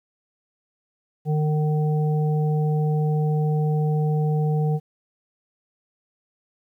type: harmonic tone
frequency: 152.3 Hz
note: D#3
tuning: 37 cents flat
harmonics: 1 / 3 / 5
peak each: -19 / -29 / -33 dBFS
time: 1.25-4.8 s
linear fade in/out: 50 ms
effects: 10-bit